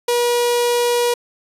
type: tone with notch filter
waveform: sawtooth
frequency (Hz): 481.2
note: B4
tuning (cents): -45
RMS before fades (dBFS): -17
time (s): 0.08-1.14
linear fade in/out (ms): 5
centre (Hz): 1600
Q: 1.6
effects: resampled to 32000 Hz